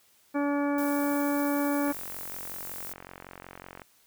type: harmonic tone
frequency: 286.5 Hz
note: D4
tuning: 43 cents flat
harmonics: 1 / 2 / 3 / 4 / 5 / 6 / 8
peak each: -26 / -32 / -36 / -38 / -40 / -42 / -44 dBFS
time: 0.34-1.93 s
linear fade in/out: 20 ms
type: noise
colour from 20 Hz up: violet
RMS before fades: -39 dBFS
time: 0.78-2.93 s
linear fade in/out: 2 ms
type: click train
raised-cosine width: 0.5 ms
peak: -27 dBFS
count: 89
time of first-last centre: 1.88-3.818 s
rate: 45.4 Hz
effects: white hiss -63 dBFS RMS until 4.06 s